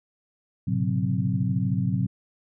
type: tone cluster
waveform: sine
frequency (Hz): 106.9 / 125.8 / 139.1 / 183.9 / 260.2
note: A2 / B2 / C#3 / F#3 / C4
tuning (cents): -49 / +32 / +6 / -10 / -9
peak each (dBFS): -28 / -27 / -30 / -26 / -34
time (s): 0.67-2.07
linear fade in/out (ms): 10
effects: none